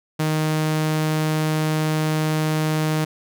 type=tone; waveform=sawtooth; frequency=155.56 Hz; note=D#3; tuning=in tune; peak=-15 dBFS; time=0.19-3.05 s; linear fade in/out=10 ms; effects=none